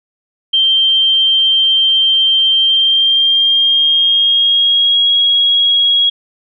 sine tone with pitch glide, 3146 to 3306 Hz, G7 to G#7, +6 to -9 cents, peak -8 dBFS, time 0.53-6.1 s, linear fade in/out 10 ms, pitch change +85 cents, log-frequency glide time 2.55-5.1 s, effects none

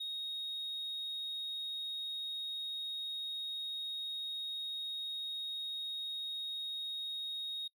triangle tone, 3746 Hz, A#7, 8 cents sharp, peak -35 dBFS, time 0-7.68 s, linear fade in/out 10 ms, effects noise-tail reverb RT60 0.1 s tail -26 dB re dry + tanh soft clip ceiling -33 dBFS

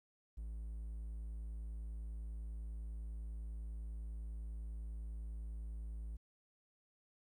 triangle tone, 55 Hz, A1, in tune, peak -40 dBFS, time 0.37-6.17 s, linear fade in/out 10 ms, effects 13-bit

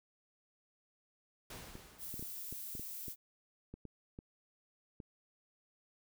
pink noise with exponential decay, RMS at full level -47 dBFS, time 1.5-2.93 s, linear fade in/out 5 ms, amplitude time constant 310 ms
clicks, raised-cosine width 3 ms, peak -34 dBFS, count 12, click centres 1.754 / 2.141 / 2.195 / 2.226 / 2.526 / 2.752 / 2.796 / 3.082 / 3.74 / 3.853 / 4.189 / 5.002 s
violet noise, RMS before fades -45 dBFS, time 1.98-3.16 s, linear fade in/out 50 ms
effects none

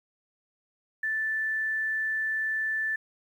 sine tone, 1759 Hz, A6, 1 cent flat, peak -26 dBFS, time 1.03-2.96 s, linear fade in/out 5 ms, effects 10-bit

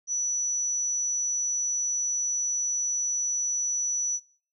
sine tone, 5920 Hz, F#8, in tune, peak -25 dBFS, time 0.07-4.2 s, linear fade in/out 50 ms, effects noise-tail reverb RT60 0.5 s tail -25 dB re dry

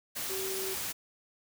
sine tone in noise, 382.8 Hz, G4, 41 cents flat, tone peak -36 dBFS, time 0.29-0.75 s, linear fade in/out 20 ms, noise white, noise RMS -36 dBFS, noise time 0.15-0.93 s, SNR -3 dB, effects none

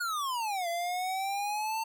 square exponential two-way sweep, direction down then up, 1467 to 676 to 903 Hz, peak -31 dBFS, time 0-1.84 s, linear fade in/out 10 ms, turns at 0.68 s, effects none

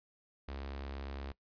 sawtooth tone with notch filter, 68.7 Hz, C#2, 15 cents flat, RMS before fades -43 dBFS, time 0.48-1.32 s, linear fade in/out 5 ms, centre 140 Hz, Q 1.1, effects noise-tail reverb RT60 0.1 s tail -20 dB re dry + resampled to 11025 Hz

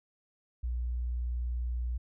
sine tone, 60.4 Hz, B1, 38 cents flat, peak -30 dBFS, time 0.63-1.98 s, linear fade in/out 10 ms, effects none

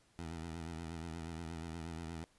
15% pulse tone with vibrato, 82.41 Hz, E2, in tune, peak -36 dBFS, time 0.19-2.24 s, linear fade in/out 0 ms, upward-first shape triangle, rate 8.4 Hz, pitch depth 89 cents each way, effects pink hiss -70 dBFS RMS until 2.38 s + resampled to 24000 Hz

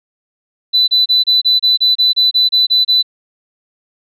sine tone bursts, 3994 Hz, B7, 19 cents sharp, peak -7 dBFS, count 13, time 0.73-3.028 s, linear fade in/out 20 ms, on 150 ms, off 29 ms, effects tanh soft clip ceiling -3 dBFS

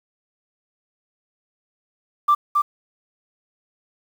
sine tone with echo, 1177 Hz, D6, 3 cents sharp, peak -11 dBFS, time 2.28-2.35 s, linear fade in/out 10 ms, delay 270 ms, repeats 1, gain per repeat -3 dB, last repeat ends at 2.62 s, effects tanh soft clip ceiling -8 dBFS + 7-bit

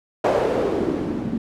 blue noise with low-pass filter sweep, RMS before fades -22 dBFS, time 0.24-1.38 s, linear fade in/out 5 ms, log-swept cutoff 600 to 220 Hz, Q 2.8, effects none

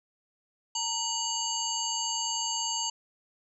harmonic tone with a mistuned harmonic, 919 Hz, A#5, 25 cents flat, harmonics 1 / 3 / 5 / 7 / 8, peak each -35 / -35 / -35 / -35 / -35 dBFS, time 0.75-2.9 s, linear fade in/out 5 ms, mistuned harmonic 3, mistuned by +100 cents, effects none

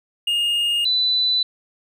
triangle / sine tone pair in turn, 2841 / 3990 Hz, F7 / B7, +29 / +17 cents, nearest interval tritone, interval 588 cents, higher second, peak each -16 dBFS, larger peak neither, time 0.27-0.85 / 0.85-1.43 s, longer neither, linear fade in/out 5 ms, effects none

